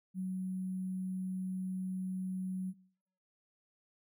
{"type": "tone with sample-and-hold", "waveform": "sine", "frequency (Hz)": 186.3, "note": "F#3", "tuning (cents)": 12, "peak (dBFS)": -34, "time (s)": [0.14, 2.74], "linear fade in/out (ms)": 50, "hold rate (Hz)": 11025, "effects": ["noise-tail reverb RT60 0.7 s tail -24 dB re dry"]}